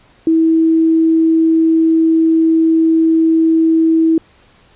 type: tone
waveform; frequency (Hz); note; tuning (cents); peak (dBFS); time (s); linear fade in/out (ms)
sine; 324.2; E4; -29; -8; 0.27-4.18; 2
effects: pink hiss -49 dBFS RMS until 4.75 s + resampled to 8000 Hz